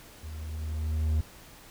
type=tone with level ramp; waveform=triangle; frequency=77.78 Hz; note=D#2; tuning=in tune; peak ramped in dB=-36 to -20 dBFS; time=0.23-1.21 s; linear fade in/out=5 ms; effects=pink hiss -51 dBFS RMS until 1.7 s